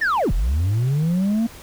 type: linear two-way sweep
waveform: sine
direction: down then up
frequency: 1869 to 34.65 to 234.2 Hz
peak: -14 dBFS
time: 0.01-1.47 s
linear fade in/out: 10 ms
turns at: 0.32 s
effects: tanh soft clip ceiling -16 dBFS + pink hiss -42 dBFS RMS until 1.62 s